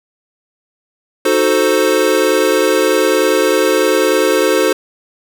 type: chord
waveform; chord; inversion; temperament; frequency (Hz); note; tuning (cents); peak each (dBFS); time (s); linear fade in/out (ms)
square; D# diminished seventh; none; equal; 311.1 / 370 / 440 / 523.3; D#4 / F#4 / A4 / C5; 0 / 0 / 0 / 0; -19 / -17 / -16 / -16; 1.25-4.73; 5
effects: none